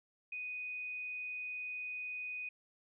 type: tone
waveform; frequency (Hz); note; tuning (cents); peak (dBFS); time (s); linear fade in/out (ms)
sine; 2489; D#7; 0; -39; 0.32-2.49; 5
effects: none